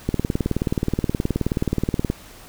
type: click train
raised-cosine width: 3 ms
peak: -7 dBFS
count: 39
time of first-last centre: 0.09-2.101 s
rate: 18.9 Hz
effects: pink hiss -44 dBFS RMS until 2.48 s